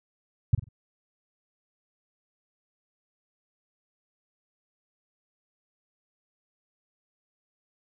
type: tone with echo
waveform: sine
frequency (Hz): 110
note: A2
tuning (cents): 0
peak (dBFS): -13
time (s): 0.53-0.55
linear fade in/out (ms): 5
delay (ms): 46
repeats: 3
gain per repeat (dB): -11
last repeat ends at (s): 0.688
effects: none